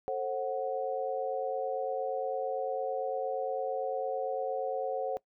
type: chord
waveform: sine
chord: F# diminished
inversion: first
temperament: just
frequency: 444 / 532.8 / 740 Hz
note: A4 / C5 / F#5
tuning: +16 / +31 / 0 cents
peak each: -36 / -33 / -35 dBFS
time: 0.08-5.17 s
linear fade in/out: 0 ms
effects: noise-tail reverb RT60 0.1 s tail -21 dB re dry